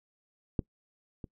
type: clicks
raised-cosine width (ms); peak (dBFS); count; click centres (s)
3; -15 / -28; 2; 0.592 / 1.242
effects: noise-tail reverb RT60 0.1 s tail -24 dB re dry